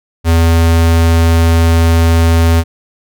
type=tone; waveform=square; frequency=82.9 Hz; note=E2; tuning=10 cents sharp; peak=-7 dBFS; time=0.24-2.64 s; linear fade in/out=50 ms; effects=none